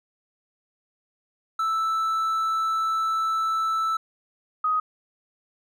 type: tone pair in turn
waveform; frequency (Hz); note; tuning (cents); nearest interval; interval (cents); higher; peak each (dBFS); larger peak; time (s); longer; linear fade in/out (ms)
triangle / sine; 1318.5 / 1254.3; E6 / D#6; 0 / +14; minor second; 86; first; -20; neither; 1.59-3.97 / 4.64-4.8; first; 5
effects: none